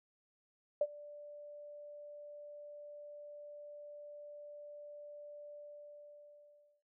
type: tone with ADSR envelope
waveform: sine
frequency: 587.3 Hz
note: D5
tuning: in tune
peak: -26 dBFS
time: 0.81-6.83 s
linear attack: 4 ms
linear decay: 48 ms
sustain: -22 dB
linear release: 1300 ms
effects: none